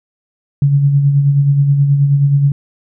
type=tone with tremolo; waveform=sine; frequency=141.2 Hz; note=C#3; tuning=32 cents sharp; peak=-6 dBFS; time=0.62-2.52 s; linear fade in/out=2 ms; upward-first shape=sine; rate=9.4 Hz; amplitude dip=45%; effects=none